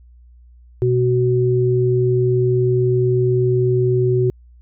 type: tone pair together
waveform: sine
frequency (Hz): 124.1 / 372.2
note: B2 / F#4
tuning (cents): +9 / +10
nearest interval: octave + perfect fifth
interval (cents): 1901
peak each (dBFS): -16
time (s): 0.82-4.3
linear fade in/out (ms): 0
effects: added 60 Hz sine -43 dBFS peak until 4.61 s